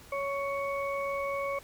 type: harmonic tone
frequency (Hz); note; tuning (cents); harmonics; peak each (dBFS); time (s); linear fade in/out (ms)
557; C#5; +8; 1 / 2 / 4; -32 / -35 / -38; 0.12-1.59; 5
effects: added 60 Hz sine -63 dBFS peak until 1.63 s + pink hiss -53 dBFS RMS until 1.63 s